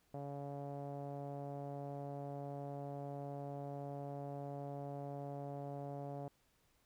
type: tone with low-pass filter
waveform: sawtooth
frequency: 141.5 Hz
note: C#3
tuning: 36 cents sharp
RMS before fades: -45 dBFS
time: 0.14-6.28 s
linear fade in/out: 2 ms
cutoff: 670 Hz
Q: 3.9
effects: pink hiss -75 dBFS RMS until 6.85 s